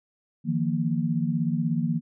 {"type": "chord", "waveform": "sine", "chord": "Eb suspended second", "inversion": "none", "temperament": "equal with one note detuned", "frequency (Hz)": [155.56, 171.91, 233.1], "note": ["Eb3", "F3", "Bb3"], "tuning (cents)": [0, -27, 0], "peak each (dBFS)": -27, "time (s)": [0.44, 2.01], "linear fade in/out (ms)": 50, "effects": []}